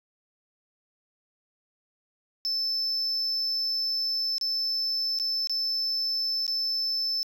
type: tone with dropouts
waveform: sine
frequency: 5274 Hz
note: E8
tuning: in tune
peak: -23 dBFS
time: 2.45-7.23 s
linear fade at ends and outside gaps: 0 ms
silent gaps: 4.382-4.412 / 5.188-5.198 / 5.472-5.496 / 6.466-6.479 s
effects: tanh soft clip ceiling -24 dBFS + 10-bit